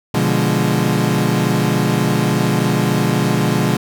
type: chord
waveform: 30% pulse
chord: B diminished seventh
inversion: none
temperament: equal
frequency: 123.47 / 146.83 / 174.61 / 207.7 Hz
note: B2 / D3 / F3 / Ab3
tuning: 0 / 0 / 0 / 0 cents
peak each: -17 dBFS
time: 0.14-3.77 s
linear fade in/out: 5 ms
effects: none